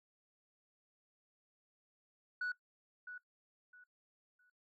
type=tone with echo; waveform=sine; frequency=1474 Hz; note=F#6; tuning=7 cents flat; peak=-33 dBFS; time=2.41-2.52 s; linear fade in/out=5 ms; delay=660 ms; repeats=3; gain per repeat=-12 dB; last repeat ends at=4.5 s; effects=noise-tail reverb RT60 0.1 s tail -18 dB re dry + tanh soft clip ceiling -34 dBFS